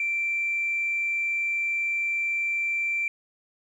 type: tone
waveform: sine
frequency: 2349 Hz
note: D7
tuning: in tune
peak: -23 dBFS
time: 0-3.08 s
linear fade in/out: 2 ms
effects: tanh soft clip ceiling -19 dBFS + 10-bit